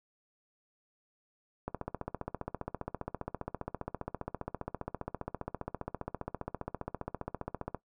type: click train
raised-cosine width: 1 ms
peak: -21 dBFS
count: 92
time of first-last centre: 1.68-7.747 s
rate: 15 Hz
effects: noise-tail reverb RT60 0.1 s tail -17 dB re dry